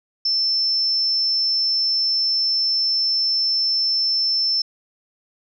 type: tone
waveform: sine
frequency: 5320 Hz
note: E8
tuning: 15 cents sharp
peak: -17 dBFS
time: 0.25-4.62 s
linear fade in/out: 5 ms
effects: none